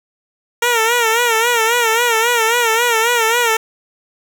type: tone with vibrato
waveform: 10% pulse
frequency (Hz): 463.9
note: A#4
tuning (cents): -8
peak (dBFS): -4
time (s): 0.62-3.57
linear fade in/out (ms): 5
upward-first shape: sine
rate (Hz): 3.7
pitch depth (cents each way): 85
effects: none